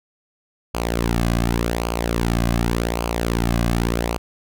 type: tone with flanger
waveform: sawtooth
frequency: 58 Hz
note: A#1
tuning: 8 cents flat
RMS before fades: -21 dBFS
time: 0.74-4.18 s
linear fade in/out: 10 ms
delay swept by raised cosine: 0.53 to 2.23 ms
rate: 0.87 Hz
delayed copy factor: -0.65
effects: none

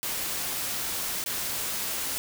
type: noise with dropouts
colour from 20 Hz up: white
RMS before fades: -31 dBFS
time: 0.03-2.18 s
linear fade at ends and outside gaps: 0 ms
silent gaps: 1.24-1.261 s
effects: none

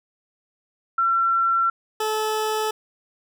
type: tone pair in turn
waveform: sine / 20% pulse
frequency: 1355 / 433.1 Hz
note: E6 / A4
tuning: +47 / -27 cents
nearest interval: octave + minor sixth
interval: 1974 cents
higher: first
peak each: -17 dBFS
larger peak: neither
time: 0.98-1.7 / 2-2.71 s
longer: first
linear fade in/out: 5 ms
effects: none

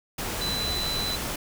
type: tone in noise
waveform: sine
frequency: 4000 Hz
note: B7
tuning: 21 cents sharp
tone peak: -28 dBFS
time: 0.41-1.16 s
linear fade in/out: 5 ms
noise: pink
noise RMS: -31 dBFS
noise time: 0.18-1.36 s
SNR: 0 dB
effects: none

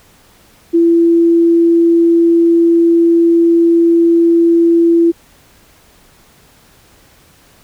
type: tone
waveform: sine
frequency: 336.5 Hz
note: E4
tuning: 36 cents sharp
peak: -6 dBFS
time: 0.73-5.12 s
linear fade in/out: 20 ms
effects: pink hiss -47 dBFS RMS until 7.63 s

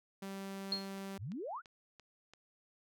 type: tone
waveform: sawtooth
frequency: 195 Hz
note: G3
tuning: 9 cents flat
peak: -38 dBFS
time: 0.22-1.18 s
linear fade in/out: 5 ms
type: tone with exponential decay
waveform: sine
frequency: 4261 Hz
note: C8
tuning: 31 cents sharp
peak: -29 dBFS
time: 0.72-0.9 s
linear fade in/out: 2 ms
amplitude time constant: 38 ms
type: click train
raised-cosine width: 0.2 ms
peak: -38 dBFS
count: 5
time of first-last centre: 0.98-2.336 s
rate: 2.95 Hz
type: exponential sweep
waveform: sine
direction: up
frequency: 77.78 to 1551 Hz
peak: -39 dBFS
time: 1.18-1.62 s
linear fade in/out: 50 ms
effects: none

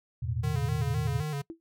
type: chord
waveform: sine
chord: E suspended fourth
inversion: none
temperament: equal with one note detuned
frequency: 82.41 / 110 / 121.77 Hz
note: E2 / A2 / B2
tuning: 0 / 0 / -24 cents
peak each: -34 / -33 / -32 dBFS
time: 0.22-1.23 s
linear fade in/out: 10 ms
type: tone with vibrato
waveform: square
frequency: 146.83 Hz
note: D3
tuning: in tune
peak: -31 dBFS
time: 0.43-1.42 s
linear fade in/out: 10 ms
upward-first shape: square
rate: 3.9 Hz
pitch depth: 67 cents each way
type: tone with exponential decay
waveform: sine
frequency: 329.6 Hz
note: E4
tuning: in tune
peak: -32 dBFS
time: 1.5-1.6 s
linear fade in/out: 0 ms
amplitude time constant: 20 ms
effects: noise-tail reverb RT60 0.1 s tail -22 dB re dry

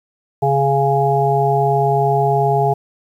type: harmonic tone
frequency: 138.59 Hz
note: C#3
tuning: in tune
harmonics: 1 / 3 / 5 / 6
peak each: -18 / -18 / -18 / -18 dBFS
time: 0.42-2.74 s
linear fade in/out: 10 ms
effects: 8-bit

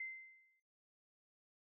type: tone with exponential decay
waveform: sine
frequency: 2075 Hz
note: C7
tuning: 15 cents flat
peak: -40 dBFS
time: 0-0.6 s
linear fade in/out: 5 ms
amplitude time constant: 130 ms
effects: noise-tail reverb RT60 0.7 s tail -26 dB re dry

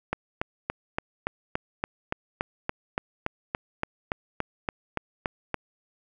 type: click train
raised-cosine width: 0.5 ms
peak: -11 dBFS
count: 20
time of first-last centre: 0.13-5.543 s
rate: 3.51 Hz
effects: none

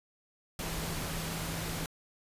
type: tone in noise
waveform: sine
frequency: 163.7 Hz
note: E3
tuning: 12 cents flat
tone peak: -40 dBFS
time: 0.59-1.86 s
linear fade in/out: 2 ms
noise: pink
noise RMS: -37 dBFS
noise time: 0.59-1.86 s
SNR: -6 dB
effects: resampled to 32000 Hz

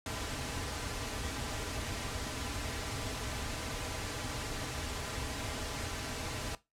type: noise with comb filter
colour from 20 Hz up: pink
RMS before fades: -38 dBFS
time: 0.06-6.55 s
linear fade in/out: 2 ms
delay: 5.5 ms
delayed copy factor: -0.55
effects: noise-tail reverb RT60 0.2 s tail -17 dB re dry + low-pass 9000 Hz 12 dB/octave

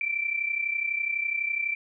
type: tone pair together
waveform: sine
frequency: 2317 / 2349 Hz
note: D7 / D7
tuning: -24 / 0 cents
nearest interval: unison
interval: 24 cents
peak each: -31 / -27 dBFS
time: 0.01-1.75 s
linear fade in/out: 2 ms
effects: none

